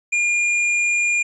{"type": "tone with hard clipping", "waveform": "sine", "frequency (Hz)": 2414, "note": "D7", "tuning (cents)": 47, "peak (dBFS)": -18, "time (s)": [0.12, 1.23], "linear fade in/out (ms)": 10, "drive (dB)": 11, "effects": ["resampled to 24000 Hz"]}